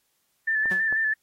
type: tone with vibrato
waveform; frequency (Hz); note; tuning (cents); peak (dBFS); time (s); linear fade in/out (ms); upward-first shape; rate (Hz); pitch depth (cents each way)
sine; 1760; A6; 0; -21; 0.47-1.14; 10; square; 6.1; 26
type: clicks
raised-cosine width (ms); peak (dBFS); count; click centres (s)
1; -25; 2; 0.657 / 0.926
type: tone with exponential decay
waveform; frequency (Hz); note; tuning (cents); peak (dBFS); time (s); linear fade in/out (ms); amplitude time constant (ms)
sawtooth; 185; F#3; 0; -26; 0.71-0.88; 5; 36
effects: white hiss -71 dBFS RMS until 1.22 s + AAC 48 kbps